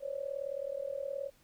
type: tone with amplitude modulation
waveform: sine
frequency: 554.4 Hz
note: C#5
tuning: in tune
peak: -31 dBFS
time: 0-1.31 s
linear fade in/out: 50 ms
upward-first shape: sine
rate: 38.9 Hz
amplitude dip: 90%
effects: pink hiss -66 dBFS RMS until 1.43 s